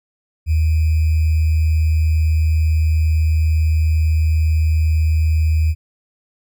sine tone with sample-and-hold, 78.9 Hz, D#2, 25 cents sharp, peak -12 dBFS, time 0.46-5.75 s, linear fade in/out 50 ms, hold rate 2450 Hz, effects none

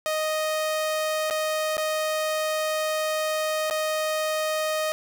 sawtooth tone with dropouts, 622.3 Hz, D#5, in tune, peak -20 dBFS, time 0.06-4.92 s, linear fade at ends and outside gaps 0 ms, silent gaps 1.3-1.308 / 1.769-1.779 / 3.7-3.709 s, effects none

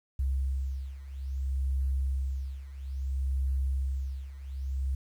sine beating tone pair, 66.4 / 67 Hz, C2 / C2, +26 / +42 cents, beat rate 0.6 Hz, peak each -33 / -30 dBFS, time 0.19-4.95 s, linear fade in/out 5 ms, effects 10-bit

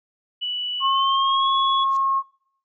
sine tone with pitch glide, 2957 to 3377 Hz, F#7 to G#7, -2 to +28 cents, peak -23 dBFS, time 0.41-1.85 s, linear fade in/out 20 ms, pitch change +230 cents, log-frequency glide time 0.82-1.5 s
sine tone, 1083 Hz, C#6, 41 cents flat, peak -18 dBFS, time 0.8-2.23 s, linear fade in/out 50 ms
violet noise with exponential growth, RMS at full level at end -31 dBFS, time 1.85-1.97 s, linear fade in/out 5 ms, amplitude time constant 25 ms
effects noise-tail reverb RT60 0.6 s tail -17 dB re dry + resampled to 16000 Hz

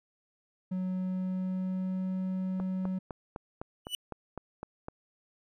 triangle tone with pitch glide, 185 to 186.93 Hz, F#3 to F#3, 0 to +18 cents, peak -28 dBFS, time 0.71-2.99 s, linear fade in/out 10 ms, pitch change +18 cents, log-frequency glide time 0.88-2.11 s
click train, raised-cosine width 1 ms, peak -24 dBFS, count 10, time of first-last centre 2.6-4.884 s, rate 3.94 Hz
45% pulse tone with exponential growth, 2965 Hz, F#7, 3 cents sharp, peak -27 dBFS, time 3.85-3.95 s, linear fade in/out 1 ms, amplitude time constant 21 ms
effects resampled to 32000 Hz

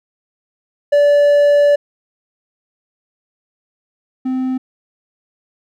triangle tone pair in turn, 579 / 258.5 Hz, D5 / C4, -25 / -21 cents, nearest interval octave + major second, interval 1396 cents, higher first, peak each -6 / -14 dBFS, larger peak first, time 0.92-1.76 / 4.25-4.58 s, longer first, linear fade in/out 10 ms, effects none

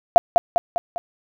sine tone with echo, 691 Hz, F5, 19 cents flat, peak -4 dBFS, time 0.16-0.18 s, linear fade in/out 0 ms, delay 200 ms, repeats 4, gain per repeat -5 dB, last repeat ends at 0.98 s, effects none

